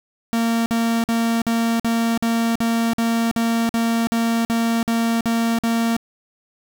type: tone bursts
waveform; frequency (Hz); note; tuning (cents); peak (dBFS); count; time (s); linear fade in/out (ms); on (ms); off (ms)
45% pulse; 230; A#3; -23; -17; 15; 0.33-5.966; 0; 330; 49
effects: none